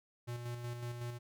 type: tone with tremolo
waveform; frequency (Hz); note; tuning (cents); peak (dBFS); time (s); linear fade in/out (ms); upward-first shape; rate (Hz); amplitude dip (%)
square; 120.2; B2; -46; -39; 0.27-1.19; 20; square; 5.4; 40
effects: none